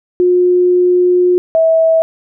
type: tone pair in turn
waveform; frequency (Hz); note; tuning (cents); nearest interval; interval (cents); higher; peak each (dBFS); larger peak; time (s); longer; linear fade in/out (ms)
sine; 359 / 649.3; F4 / E5; +48 / -26; minor seventh; 1026; second; -7; neither; 0.2-1.38 / 1.55-2.02; first; 0
effects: none